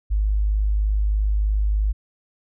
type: tone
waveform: sine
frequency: 51.6 Hz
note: G#1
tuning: 10 cents flat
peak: -17 dBFS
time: 0.1-1.93 s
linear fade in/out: 20 ms
effects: none